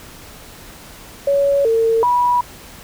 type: tone with pitch steps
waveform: sine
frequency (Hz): 561 / 453 / 976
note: C#5 / A#4 / B5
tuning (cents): +21 / -50 / -21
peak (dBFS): -12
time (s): 1.27-2.41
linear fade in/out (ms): 5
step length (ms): 380
effects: pink hiss -39 dBFS RMS until 2.83 s